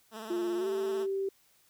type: tone with vibrato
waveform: 10% pulse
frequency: 220 Hz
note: A3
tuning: in tune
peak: -32 dBFS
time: 0.11-1.07 s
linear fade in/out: 50 ms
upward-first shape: square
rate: 18 Hz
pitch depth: 40 cents each way
type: tone with pitch glide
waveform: sine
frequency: 349.1 to 389.6 Hz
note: F4 to G4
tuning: -1 to -11 cents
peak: -29 dBFS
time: 0.3-1.29 s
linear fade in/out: 5 ms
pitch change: +190 cents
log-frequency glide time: 0.57-0.67 s
effects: white hiss -66 dBFS RMS until 1.69 s